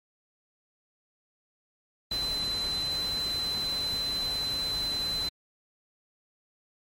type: tone in noise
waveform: sine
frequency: 4045 Hz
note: B7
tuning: 41 cents sharp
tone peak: -28 dBFS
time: 2.11-5.29 s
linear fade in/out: 5 ms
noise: pink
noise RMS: -39 dBFS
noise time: 2.11-5.29 s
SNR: +8 dB
effects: MP3 64 kbps